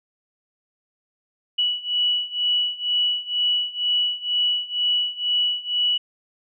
sine beating tone pair, 2942 / 2944.1 Hz, F#7 / F#7, -11 / -9 cents, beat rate 2.1 Hz, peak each -24 / -22 dBFS, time 1.58-5.98 s, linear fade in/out 10 ms, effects none

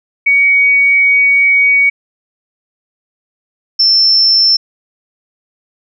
sine tone pair in turn, 2249 / 5349 Hz, C#7 / E8, +24 / +24 cents, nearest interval octave + minor third, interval 1500 cents, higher second, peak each -6 dBFS, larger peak neither, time 0.26-1.9 / 3.79-4.57 s, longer first, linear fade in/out 10 ms, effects none

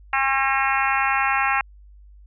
harmonic tone with a mistuned harmonic, 270 Hz, C#4, 45 cents flat, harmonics 3 / 4 / 5 / 6 / 7 / 8 / 9 / 10, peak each -24 / -25 / -26 / -27 / -27 / -28 / -29 / -29 dBFS, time 0.13-1.61 s, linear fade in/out 2 ms, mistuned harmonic 7, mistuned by -20 cents, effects added 50 Hz sine -44 dBFS peak until 2.26 s

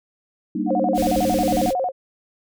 sine chord, Eb major seventh, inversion first, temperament equal, 196 / 233.1 / 293.7 / 311.1 Hz, G3 / Bb3 / D4 / Eb4, 0 / 0 / 0 / 0 cents, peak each -26 dBFS, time 0.55-1.7 s, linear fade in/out 5 ms
sine tone with vibrato, 622.3 Hz, D#5, in tune, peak -19 dBFS, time 0.66-1.92 s, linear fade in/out 50 ms, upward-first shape square, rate 11 Hz, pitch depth 270 cents each way
pink band-stop noise, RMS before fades -31 dBFS, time 0.94-1.74 s, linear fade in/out 50 ms, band 160 to 2400 Hz, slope 12 dB/octave
effects none

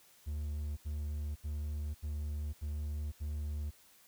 triangle tone bursts, 74.6 Hz, D2, 28 cents sharp, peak -33 dBFS, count 6, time 0.26-3.71 s, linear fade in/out 20 ms, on 510 ms, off 78 ms, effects white hiss -63 dBFS RMS until 4.07 s

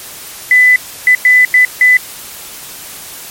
sine tone bursts at uneven times, 2000 Hz, B6, 21 cents sharp, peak -3 dBFS, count 5, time 0.51-0.76 / 1.07-1.15 / 1.25-1.45 / 1.54-1.65 / 1.81-1.97 s, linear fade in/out 2 ms, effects white hiss -29 dBFS RMS until 3.3 s + MP3 64 kbps

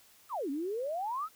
sine exponential two-way sweep, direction down then up, 1354 to 264.9 to 1354 Hz, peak -32 dBFS, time 0.29-1.29 s, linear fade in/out 50 ms, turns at 0.5 s, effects white hiss -61 dBFS RMS until 1.35 s

